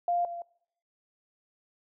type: tone pair in turn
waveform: sine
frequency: 698.5 / 689.7 Hz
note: F5 / F5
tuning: 0 / -22 cents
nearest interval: unison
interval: 22 cents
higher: first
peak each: -24 / -35 dBFS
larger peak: first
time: 0.08-0.25 / 0.25-0.42 s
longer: neither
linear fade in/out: 2 ms
effects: noise-tail reverb RT60 0.7 s tail -23 dB re dry